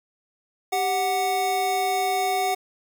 square tone pair together, 392 / 740 Hz, G4 / F#5, 0 / 0 cents, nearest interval major seventh, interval 1100 cents, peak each -29 / -23 dBFS, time 0.72-2.55 s, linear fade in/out 10 ms, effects 8-bit

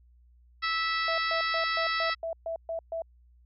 harmonic tone, 655 Hz, E5, 11 cents flat, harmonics 2 / 3 / 4 / 5 / 6 / 7 / 8, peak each -30 / -31 / -38 / -41 / -37 / -39 / -39 dBFS, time 0.62-2.15 s, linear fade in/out 20 ms
sine tone bursts, 659.3 Hz, E5, in tune, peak -30 dBFS, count 9, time 1.08-3.02 s, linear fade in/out 2 ms, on 100 ms, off 130 ms
effects added 60 Hz sine -56 dBFS peak until 3.45 s

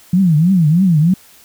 sine tone with vibrato, 170 Hz, F3, 46 cents flat, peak -8 dBFS, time 0.13-1.14 s, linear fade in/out 5 ms, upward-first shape triangle, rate 3.2 Hz, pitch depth 270 cents each way, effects white hiss -45 dBFS RMS until 1.44 s

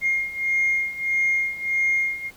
sine beating tone pair, 2130 / 2131.6 Hz, C7 / C7, +30 / +32 cents, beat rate 1.6 Hz, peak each -24 / -21 dBFS, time 0.01-2.31 s, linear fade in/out 50 ms, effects tanh soft clip ceiling -14 dBFS + pink hiss -50 dBFS RMS until 2.36 s

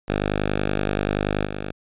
5% pulse tone with level steps, 50.5 Hz, G#1, 48 cents flat, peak -10 / -17 dBFS, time 0.08-1.72 s, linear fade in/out 5 ms, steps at 1.45 s, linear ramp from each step 2 ms, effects resampled to 8000 Hz

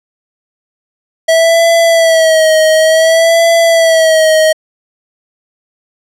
square tone with vibrato, 649 Hz, E5, 27 cents flat, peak -6 dBFS, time 1.28-4.53 s, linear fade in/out 10 ms, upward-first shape sine, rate 0.56 Hz, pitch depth 54 cents each way, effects low-pass 11000 Hz 12 dB/octave

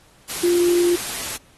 sine tone in noise, 349.2 Hz, F4, in tune, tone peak -14 dBFS, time 0.43-0.96 s, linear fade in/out 10 ms, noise white, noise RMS -28 dBFS, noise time 0.29-1.37 s, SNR +11 dB, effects pink hiss -54 dBFS RMS until 1.57 s + AAC 32 kbps

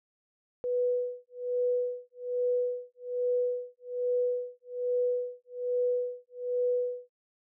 sine tone with tremolo, 493.1 Hz, B4, 3 cents flat, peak -24 dBFS, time 0.64-7.1 s, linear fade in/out 0 ms, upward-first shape sine, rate 1.2 Hz, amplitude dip 100%, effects none

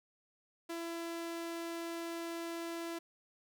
sawtooth tone, 335.5 Hz, E4, 31 cents sharp, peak -35 dBFS, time 0.69-2.99 s, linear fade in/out 10 ms, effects none

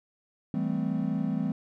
triangle chord, A minor seventh, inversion second, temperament equal with one note detuned, 164.81 / 196 / 220 / 257 Hz, E3 / G3 / A3 / C4, 0 / 0 / 0 / -31 cents, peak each -30 dBFS, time 0.54-1.52 s, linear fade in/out 2 ms, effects none

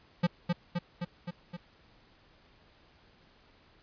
square tone with echo, 174.61 Hz, F3, in tune, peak -23 dBFS, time 0.23-0.27 s, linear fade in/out 10 ms, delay 260 ms, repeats 5, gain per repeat -3 dB, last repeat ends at 1.57 s, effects pink hiss -62 dBFS RMS until 3.82 s + resampled to 11025 Hz

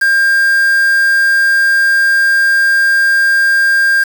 triangle tone with quantisation, 1600 Hz, G6, 35 cents sharp, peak -6 dBFS, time 0.01-4.04 s, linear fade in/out 10 ms, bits 4, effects none

